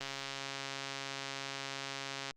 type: click train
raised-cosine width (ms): 0.2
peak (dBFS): -22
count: 316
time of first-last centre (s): 0.01-2.309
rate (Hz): 137
effects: Opus 32 kbps